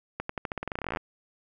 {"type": "accelerating click train", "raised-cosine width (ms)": 0.5, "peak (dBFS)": -16, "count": 21, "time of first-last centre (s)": [0.2, 0.971], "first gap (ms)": 94, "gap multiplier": 0.89, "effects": []}